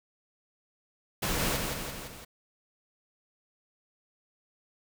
pink noise with echo, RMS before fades -30 dBFS, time 1.22-1.57 s, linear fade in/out 10 ms, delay 170 ms, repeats 4, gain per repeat -4 dB, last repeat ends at 2.25 s, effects none

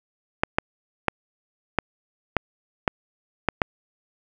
clicks, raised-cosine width 0.5 ms, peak -3 dBFS, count 8, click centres 0.435 / 0.585 / 1.083 / 1.787 / 2.367 / 2.878 / 3.487 / 3.618 s, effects none

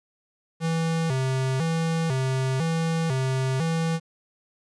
square tone with vibrato, 146.83 Hz, D3, in tune, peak -23 dBFS, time 0.6-4 s, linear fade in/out 50 ms, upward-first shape square, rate 1 Hz, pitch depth 190 cents each way, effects resampled to 22050 Hz + 9-bit

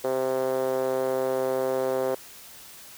5% pulse tone with band-pass filter, 130.81 Hz, C3, in tune, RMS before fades -26 dBFS, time 0.04-2.15 s, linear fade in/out 5 ms, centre 470 Hz, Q 3.8, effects white hiss -46 dBFS RMS until 2.97 s

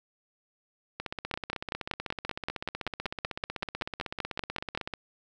two click trains, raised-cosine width 0.3 ms, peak -14 / -18 dBFS, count 19 / 64, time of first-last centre 1.34-4.775 / 1-4.938 s, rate 5.24 / 16 Hz, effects none

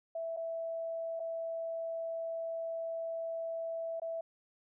sine tone with dropouts, 659.3 Hz, E5, in tune, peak -35 dBFS, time 0.15-4.21 s, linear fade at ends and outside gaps 5 ms, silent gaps 0.365-0.37 / 1.196-1.2 / 3.999-4.018 s, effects none

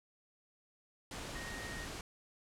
sine tone in noise, 1864.7 Hz, A#6, in tune, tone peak -46 dBFS, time 1.35-1.85 s, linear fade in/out 2 ms, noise pink, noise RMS -44 dBFS, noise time 1.11-2.01 s, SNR -5 dB, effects low-pass 9000 Hz 12 dB/octave

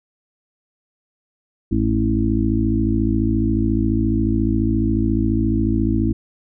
harmonic tone with a mistuned harmonic, 54.3 Hz, A1, 22 cents flat, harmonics 1 / 2 / 4 / 5 / 6, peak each -22 / -22 / -22 / -22 / -22 dBFS, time 1.71-6.13 s, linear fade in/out 10 ms, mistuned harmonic 1, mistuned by -47 cents, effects none

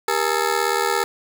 15% pulse ring-modulated tone, 435.4 Hz, A4, 18 cents flat, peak -9 dBFS, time 0.08-1.04 s, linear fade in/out 0 ms, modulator 38.7 Hz, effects none

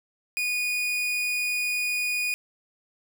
40% pulse tone, 2463 Hz, D#7, 18 cents flat, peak -24 dBFS, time 0.37-2.34 s, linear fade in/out 0 ms, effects none

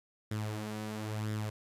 sawtooth tone with flanger, 107.2 Hz, A2, 45 cents flat, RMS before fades -37 dBFS, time 0.31-1.5 s, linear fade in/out 5 ms, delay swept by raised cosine 0.56 to 5.36 ms, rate 1 Hz, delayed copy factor +0.55, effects resampled to 32000 Hz + 11-bit

